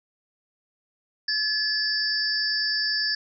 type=tone cluster; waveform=sine; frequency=1720 / 4718 / 5270 Hz; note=A6 / D8 / E8; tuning=-40 / +7 / -1 cents; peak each=-27 dBFS; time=1.28-3.15 s; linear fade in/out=5 ms; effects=none